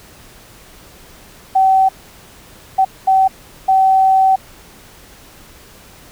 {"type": "tone bursts at uneven times", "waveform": "sine", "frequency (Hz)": 765, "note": "G5", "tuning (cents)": -42, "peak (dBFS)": -8, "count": 4, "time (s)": [[1.55, 1.89], [2.78, 2.85], [3.07, 3.28], [3.68, 4.36]], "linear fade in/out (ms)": 10, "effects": ["pink hiss -42 dBFS RMS until 6.11 s"]}